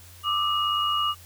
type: tone cluster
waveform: sine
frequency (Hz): 1186 / 1284 / 2882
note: D6 / E6 / F#7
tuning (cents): +17 / -46 / -46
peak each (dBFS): -24 / -33 / -26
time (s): 0.23-1.15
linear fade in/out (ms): 50
effects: added 88 Hz sine -48 dBFS peak until 1.25 s + white hiss -50 dBFS RMS until 1.25 s